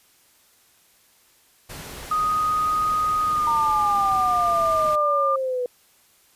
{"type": "noise", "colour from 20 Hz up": "pink", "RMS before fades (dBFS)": -37, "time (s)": [1.69, 4.96], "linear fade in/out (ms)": 10}
{"type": "tone with pitch glide", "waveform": "sine", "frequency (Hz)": [1244.5, 1200], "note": ["D#6", "D6"], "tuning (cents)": [0, 37], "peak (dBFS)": -19, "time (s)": [2.11, 5.36], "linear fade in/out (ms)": 5, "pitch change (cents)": -63, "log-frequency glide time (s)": [3.26, 3.52]}
{"type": "exponential sweep", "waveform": "sine", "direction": "down", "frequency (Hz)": [932.3, 490], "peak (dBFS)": -22, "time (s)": [3.47, 5.66], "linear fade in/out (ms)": 2}
{"effects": ["white hiss -58 dBFS RMS until 6.35 s", "resampled to 32000 Hz"]}